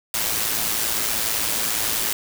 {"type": "noise with amplitude modulation", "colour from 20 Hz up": "white", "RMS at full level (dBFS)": -21, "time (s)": [0.14, 2.13], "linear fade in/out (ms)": 2, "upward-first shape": "sine", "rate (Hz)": 110, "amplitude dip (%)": 50, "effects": []}